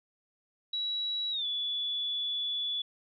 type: tone with pitch glide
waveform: sine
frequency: 3900 to 3435 Hz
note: B7 to A7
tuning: -23 to -42 cents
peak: -30 dBFS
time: 0.73-2.82 s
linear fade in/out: 5 ms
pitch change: -219 cents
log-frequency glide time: 1.31-1.46 s
effects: none